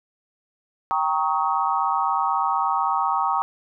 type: chord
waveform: sine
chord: Eb dominant seventh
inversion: first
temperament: equal with one note detuned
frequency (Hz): 784 / 932.3 / 1108.7 / 1264.8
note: G5 / Bb5 / Db6 / Eb6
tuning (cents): 0 / 0 / 0 / +28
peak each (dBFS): -25 / -24 / -25 / -26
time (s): 0.91-3.42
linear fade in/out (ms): 0
effects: none